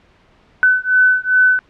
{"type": "beating tone pair", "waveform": "sine", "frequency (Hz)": [1506, 1508.5], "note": ["F#6", "F#6"], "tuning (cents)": [30, 33], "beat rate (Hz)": 2.5, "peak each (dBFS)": -13, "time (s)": [0.63, 1.59], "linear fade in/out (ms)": 0, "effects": ["pink hiss -52 dBFS RMS until 1.69 s", "low-pass 3000 Hz 12 dB/octave"]}